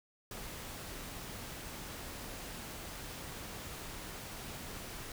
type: noise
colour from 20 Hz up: pink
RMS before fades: -45 dBFS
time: 0.31-5.12 s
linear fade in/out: 2 ms
effects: none